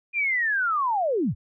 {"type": "linear sweep", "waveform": "sine", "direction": "down", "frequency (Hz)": [2444, 66.1], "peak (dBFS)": -21, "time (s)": [0.13, 1.35], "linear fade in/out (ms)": 50, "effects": []}